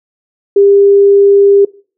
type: tone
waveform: sine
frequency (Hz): 400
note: G4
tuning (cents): +35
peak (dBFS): -3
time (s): 0.56-1.65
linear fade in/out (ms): 5
effects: noise-tail reverb RT60 0.4 s tail -21 dB re dry